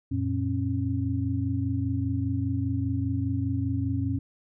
sine tone cluster, 91 / 116 / 271.9 Hz, F#2 / A#2 / C#4, -28 / -8 / -33 cents, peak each -29 dBFS, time 0.11-4.19 s, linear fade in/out 10 ms, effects none

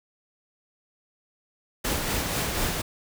pink noise with tremolo, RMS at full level -26 dBFS, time 1.84-2.82 s, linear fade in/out 10 ms, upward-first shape sine, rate 4.1 Hz, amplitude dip 35%, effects none

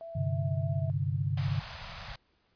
sine tone with vibrato, 659.3 Hz, E5, in tune, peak -40 dBFS, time 0.01-0.9 s, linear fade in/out 0 ms, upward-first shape sine, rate 3.2 Hz, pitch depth 18 cents each way
sine chord, G suspended fourth, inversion none, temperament equal, 98 / 130.81 / 146.83 Hz, G2 / C3 / D3, 0 / 0 / 0 cents, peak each -32 dBFS, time 0.15-1.6 s, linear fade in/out 10 ms
pink band-stop noise, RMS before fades -42 dBFS, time 1.37-2.16 s, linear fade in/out 5 ms, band 180 to 580 Hz, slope 48 dB/octave
effects pink hiss -71 dBFS RMS until 2.55 s + resampled to 11025 Hz

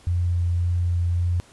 sine tone with vibrato, 87.31 Hz, F2, in tune, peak -19 dBFS, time 0.07-1.4 s, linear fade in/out 0 ms, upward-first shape sine, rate 1.8 Hz, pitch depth 10 cents each way, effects pink hiss -52 dBFS RMS until 1.52 s + resampled to 24000 Hz

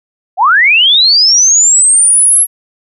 sine linear sweep, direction up, 671 to 11350 Hz, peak -4 dBFS, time 0.37-2.47 s, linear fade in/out 50 ms, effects none

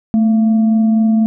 sine tone with frequency modulation, 220 Hz, A3, in tune, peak -9 dBFS, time 0.14-1.26 s, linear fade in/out 0 ms, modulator 464 Hz, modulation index 0.22, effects none

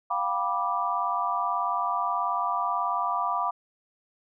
sine chord, G dominant seventh, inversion third, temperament just, 705.6 / 784 / 980 / 1176 Hz, F5 / G5 / B5 / D6, +18 / 0 / -14 / +2 cents, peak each -31 / -34 / -29 / -28 dBFS, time 0.1-3.51 s, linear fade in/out 10 ms, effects none

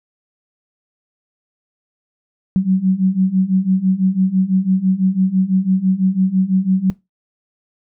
sine beating tone pair, 185 / 191 Hz, F#3 / G3, 0 / -45 cents, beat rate 6 Hz, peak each -16 / -15 dBFS, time 2.56-6.9 s, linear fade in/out 0 ms, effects noise-tail reverb RT60 0.2 s tail -20 dB re dry

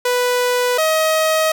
sawtooth tone pair in turn, 493.9 / 632.4 Hz, B4 / D#5, 0 / +28 cents, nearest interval major third, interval 428 cents, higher second, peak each -11 / -10 dBFS, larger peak second, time 0.05-0.78 / 0.78-1.52 s, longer second, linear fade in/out 5 ms, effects none

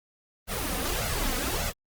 pink noise with flanger, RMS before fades -29 dBFS, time 0.47-1.73 s, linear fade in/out 50 ms, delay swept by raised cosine 1.4 to 4 ms, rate 1.7 Hz, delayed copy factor +0.95, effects Opus 24 kbps

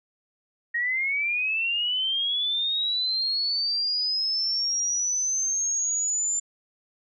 sine linear sweep, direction up, 1864.7 to 7190 Hz, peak -23 dBFS, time 0.74-6.4 s, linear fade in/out 10 ms, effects none

